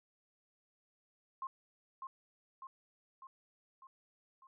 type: tone with echo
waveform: sine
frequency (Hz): 1063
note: C6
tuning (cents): +27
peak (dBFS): -38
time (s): 1.42-1.47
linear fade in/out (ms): 2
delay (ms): 600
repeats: 5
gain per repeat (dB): -4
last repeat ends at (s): 4.47
effects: none